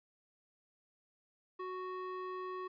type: tone with band-pass filter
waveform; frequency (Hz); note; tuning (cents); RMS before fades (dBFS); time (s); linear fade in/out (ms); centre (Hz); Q
square; 370; F#4; 0; -42; 1.59-2.68; 10; 860; 2
effects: resampled to 11025 Hz + 13-bit